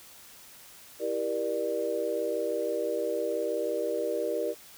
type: chord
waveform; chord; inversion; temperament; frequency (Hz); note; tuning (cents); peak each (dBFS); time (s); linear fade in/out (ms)
sine; E half-diminished seventh; none; just; 329.6 / 395.6 / 474.7 / 593.3; E4 / G4 / Bb4 / D5; 0 / +16 / +31 / +18; -36 / -34 / -31 / -32; 0.99-4.55; 50
effects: white hiss -51 dBFS RMS until 4.77 s